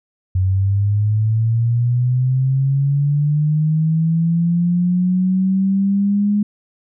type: linear sweep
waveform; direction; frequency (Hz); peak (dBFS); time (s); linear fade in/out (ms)
sine; up; 92 to 207.7; -13; 0.35-6.43; 5
effects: none